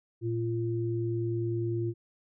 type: tone pair together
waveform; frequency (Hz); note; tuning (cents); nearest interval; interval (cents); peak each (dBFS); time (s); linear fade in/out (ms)
sine; 115.06 / 344.8; A#2 / F4; -22 / -22; octave + perfect fifth; 1900; -30 / -31; 0.21-1.94; 50
effects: none